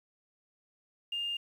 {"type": "tone", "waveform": "sine", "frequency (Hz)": 2814, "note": "F7", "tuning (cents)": 12, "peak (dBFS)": -31, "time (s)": [1.12, 1.37], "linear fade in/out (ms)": 5, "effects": ["tanh soft clip ceiling -27 dBFS", "10-bit"]}